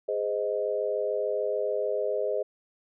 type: chord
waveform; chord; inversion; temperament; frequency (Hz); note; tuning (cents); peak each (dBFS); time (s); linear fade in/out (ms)
sine; Ab major; none; equal with one note detuned; 415.3 / 515.5 / 622.3; Ab4 / C5 / Eb5; 0 / -26 / 0; -30; 0.08-2.43; 10
effects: none